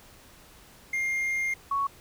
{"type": "tone pair in turn", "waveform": ["triangle", "sine"], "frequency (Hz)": [2117, 1112.7], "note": ["C7", "C#6"], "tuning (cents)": [20, 6], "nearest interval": "major seventh", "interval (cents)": 1114, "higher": "first", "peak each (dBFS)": -24, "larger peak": "neither", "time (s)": [[0.93, 1.54], [1.71, 1.87]], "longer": "first", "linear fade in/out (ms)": 5, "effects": ["pink hiss -53 dBFS RMS until 2 s"]}